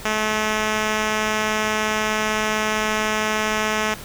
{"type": "tone with low-pass filter", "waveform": "5% pulse", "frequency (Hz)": 215.5, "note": "A3", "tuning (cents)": -36, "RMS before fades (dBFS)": -22, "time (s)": [0.05, 3.94], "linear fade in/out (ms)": 2, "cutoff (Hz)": 6100, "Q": 0.86, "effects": ["pink hiss -37 dBFS RMS until 4.04 s"]}